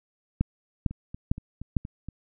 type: two click trains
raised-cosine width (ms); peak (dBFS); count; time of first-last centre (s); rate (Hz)
5; -24 / -10; 6 / 4; 0.91-2.086 / 0.41-1.767; 4.25 / 2.21
effects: none